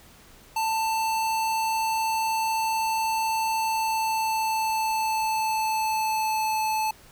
square tone with pitch glide, 888 to 870.2 Hz, A5 to A5, +16 to -19 cents, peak -24 dBFS, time 0.56-6.91 s, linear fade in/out 5 ms, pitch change -35 cents, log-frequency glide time 3.56-6.63 s, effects pink hiss -52 dBFS RMS until 7.11 s

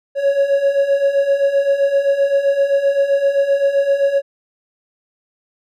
triangle beating tone pair, 551 / 558.7 Hz, C#5 / C#5, -11 / +13 cents, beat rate 7.7 Hz, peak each -17 / -12 dBFS, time 0.15-4.22 s, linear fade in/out 50 ms, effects none

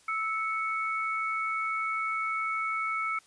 sine tone pair together, 1310.6 / 2217 Hz, E6 / C#7, -10 / 0 cents, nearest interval major sixth, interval 910 cents, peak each -30 / -32 dBFS, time 0.08-3.19 s, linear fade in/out 5 ms, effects white hiss -60 dBFS RMS until 3.26 s + resampled to 22050 Hz

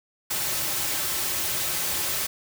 white noise with comb filter, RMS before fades -27 dBFS, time 0.3-2.27 s, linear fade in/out 10 ms, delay 4.2 ms, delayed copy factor -0.5, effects none

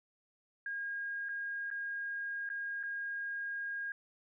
sine tone with dropouts, 1626 Hz, G#6, 37 cents flat, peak -36 dBFS, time 0.66-3.92 s, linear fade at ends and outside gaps 2 ms, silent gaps 1.287-1.291 / 1.703-1.712 / 2.491-2.5 / 2.83-2.835 s, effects none

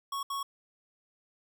square tone bursts at uneven times, 1107 Hz, C#6, 3 cents flat, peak -33 dBFS, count 2, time 0.12-0.23 / 0.3-0.43 s, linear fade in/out 5 ms, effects none

